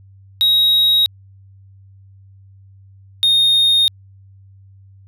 triangle tone pair in turn, 3800 / 3696 Hz, A#7 / A#7, +33 / -16 cents, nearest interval unison, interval 49 cents, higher first, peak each -9 dBFS, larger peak neither, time 0.41-1.06 / 3.23-3.88 s, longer neither, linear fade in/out 0 ms, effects added 97 Hz sine -42 dBFS peak until 5.07 s

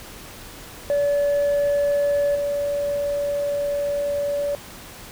sine tone with level steps, 574 Hz, D5, 40 cents flat, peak -15 / -20 dBFS, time 0.9-4.55 s, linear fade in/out 0 ms, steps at 2.35 s, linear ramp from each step 5 ms, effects tanh soft clip ceiling -16 dBFS + pink hiss -40 dBFS RMS until 5.11 s

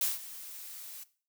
blue noise with ADSR envelope, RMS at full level -28 dBFS, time 0.01-1.04 s, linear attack 4 ms, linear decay 170 ms, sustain -17 dB, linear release 10 ms, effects noise-tail reverb RT60 0.4 s tail -17 dB re dry

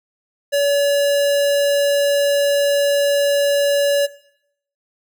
square tone, 569 Hz, C#5, 45 cents sharp, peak -15 dBFS, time 0.52-4.07 s, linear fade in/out 20 ms, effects noise-tail reverb RT60 0.7 s tail -18 dB re dry

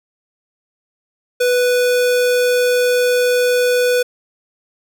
square tone, 493.9 Hz, B4, in tune, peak -13 dBFS, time 1.4-4.03 s, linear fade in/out 10 ms, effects none

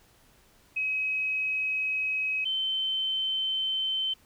sine tone pair in turn, 2545 / 3084 Hz, D#7 / G7, +39 / -29 cents, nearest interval minor third, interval 332 cents, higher second, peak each -26 dBFS, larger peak neither, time 0.76-2.45 / 2.45-4.14 s, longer neither, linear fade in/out 10 ms, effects pink hiss -61 dBFS RMS until 4.25 s

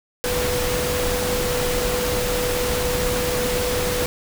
sine tone in noise, 493.9 Hz, B4, in tune, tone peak -23 dBFS, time 0.24-4.06 s, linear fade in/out 0 ms, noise pink, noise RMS -24 dBFS, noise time 0.24-4.06 s, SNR -2 dB, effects none

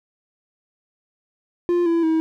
triangle tone with pitch steps, 349.5 / 334.9 / 320.9 Hz, F4 / E4 / E4, +1 / +27 / -46 cents, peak -14 dBFS, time 1.69-2.2 s, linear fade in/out 0 ms, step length 170 ms, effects none

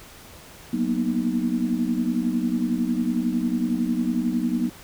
sine chord, B major seventh, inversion second, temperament equal with one note detuned, 185 / 233.1 / 244.1 / 311.1 Hz, F#3 / A#3 / B3 / D#4, 0 / 0 / -20 / 0 cents, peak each -29 / -26 / -24 / -29 dBFS, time 0.73-4.7 s, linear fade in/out 5 ms, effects pink hiss -45 dBFS RMS until 4.83 s

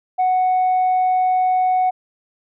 sine tone, 740 Hz, F#5, in tune, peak -12 dBFS, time 0.18-1.91 s, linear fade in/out 20 ms, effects tanh soft clip ceiling -12 dBFS

